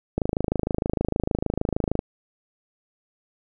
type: click train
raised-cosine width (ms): 2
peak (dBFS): -9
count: 49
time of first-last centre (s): 0.18-1.991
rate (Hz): 26.5
effects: none